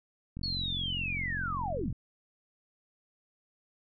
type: click train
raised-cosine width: 5 ms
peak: -27 dBFS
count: 71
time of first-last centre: 0.37-1.926 s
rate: 45 Hz
type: linear sweep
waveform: sine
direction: down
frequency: 4436 to 67.4 Hz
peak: -32 dBFS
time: 0.43-1.92 s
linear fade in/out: 5 ms
effects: none